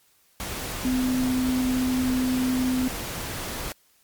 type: tone in noise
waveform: sine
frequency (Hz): 255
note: C4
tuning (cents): -44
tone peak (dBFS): -21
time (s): 0.85-2.88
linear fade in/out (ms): 0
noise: pink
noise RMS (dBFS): -32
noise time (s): 0.4-3.72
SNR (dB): +8
effects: white hiss -62 dBFS RMS until 4.03 s + MP3 96 kbps